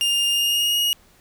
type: tone with pitch glide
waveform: 40% pulse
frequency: 2814 to 2878 Hz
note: F7 to F#7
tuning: +12 to -49 cents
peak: -17 dBFS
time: 0.01-0.93 s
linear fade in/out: 0 ms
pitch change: +39 cents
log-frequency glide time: 0.3-0.8 s
effects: pink hiss -55 dBFS RMS until 1.2 s